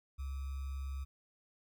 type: tone with sample-and-hold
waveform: sine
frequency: 68 Hz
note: C#2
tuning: 33 cents flat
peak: -37 dBFS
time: 0.18-1.05 s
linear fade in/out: 20 ms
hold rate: 1225 Hz
effects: none